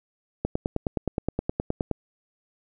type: click train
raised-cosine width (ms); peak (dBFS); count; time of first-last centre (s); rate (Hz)
2; -11; 15; 0.45-1.913; 9.57
effects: none